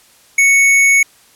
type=tone; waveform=square; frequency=2217 Hz; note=C#7; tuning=in tune; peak=-8 dBFS; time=0.38-1.03 s; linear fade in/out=5 ms; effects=white hiss -48 dBFS RMS until 1.35 s + low-pass 12000 Hz 12 dB/octave